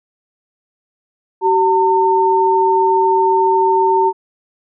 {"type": "tone pair together", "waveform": "sine", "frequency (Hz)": [381.3, 907], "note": ["G4", "A#5"], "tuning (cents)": [-48, -48], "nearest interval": "octave + minor third", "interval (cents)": 1500, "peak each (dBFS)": [-14, -12], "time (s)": [1.41, 4.13], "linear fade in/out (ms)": 50, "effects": []}